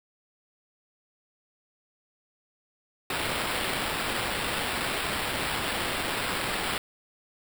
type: noise with sample-and-hold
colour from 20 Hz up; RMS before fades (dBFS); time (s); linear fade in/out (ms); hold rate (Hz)
white; -30; 3.1-6.78; 2; 6300
effects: none